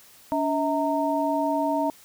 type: tone cluster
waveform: sine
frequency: 286.6 / 644 / 921 Hz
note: D4 / E5 / A#5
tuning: -42 / -41 / -21 cents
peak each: -26 dBFS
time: 0.32-1.9 s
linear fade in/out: 0 ms
effects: white hiss -52 dBFS RMS until 2.04 s